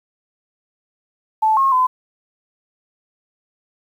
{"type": "tone with pitch steps", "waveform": "sine", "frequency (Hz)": [873, 1080, 1018], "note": ["A5", "C#6", "C6"], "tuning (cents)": [-14, -45, -48], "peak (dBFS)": -12, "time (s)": [1.42, 1.87], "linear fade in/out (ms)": 10, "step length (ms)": 150, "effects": ["8-bit"]}